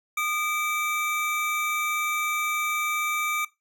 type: tone pair together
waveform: square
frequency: 1223.8 / 2317 Hz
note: D#6 / D7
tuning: -29 / -24 cents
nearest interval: major seventh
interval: 1105 cents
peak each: -29 / -27 dBFS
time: 0.17-3.45 s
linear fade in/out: 5 ms
effects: noise-tail reverb RT60 0.2 s tail -19 dB re dry

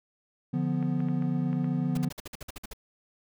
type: chord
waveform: triangle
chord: B diminished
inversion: first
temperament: equal with one note detuned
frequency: 146.83 / 174.61 / 247.7 Hz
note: D3 / F3 / B3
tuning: 0 / 0 / +5 cents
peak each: -28 dBFS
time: 0.53-2.09 s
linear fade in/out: 10 ms
type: clicks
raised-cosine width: 0.5 ms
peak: -30 dBFS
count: 6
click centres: 0.827 / 1.004 / 1.086 / 1.223 / 1.53 / 1.644 s
type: noise bursts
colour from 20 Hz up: pink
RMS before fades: -39 dBFS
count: 11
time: 1.95-2.734 s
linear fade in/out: 5 ms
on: 24 ms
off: 52 ms
effects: none

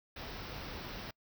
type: band-stop noise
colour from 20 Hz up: pink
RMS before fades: -44 dBFS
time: 0.16-1.11 s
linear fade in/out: 5 ms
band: 5700 to 15000 Hz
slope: 96 dB/octave
effects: noise-tail reverb RT60 0.1 s tail -26 dB re dry

